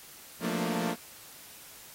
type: chord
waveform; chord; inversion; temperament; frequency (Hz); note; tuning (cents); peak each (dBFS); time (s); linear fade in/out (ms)
sawtooth; Bb major seventh; second; equal; 174.61 / 220 / 233.1 / 293.7; F3 / A3 / Bb3 / D4; 0 / 0 / 0 / 0; -31 / -31 / -30 / -35; 0.4-0.96; 50
effects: white hiss -50 dBFS RMS until 1.94 s + AAC 48 kbps